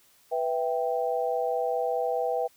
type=chord; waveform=sine; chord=E minor; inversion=second; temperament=equal; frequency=493.9 / 659.3 / 784 Hz; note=B4 / E5 / G5; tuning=0 / 0 / 0 cents; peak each=-28 / -30 / -30 dBFS; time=0.31-2.48 s; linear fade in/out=20 ms; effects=white hiss -61 dBFS RMS until 2.56 s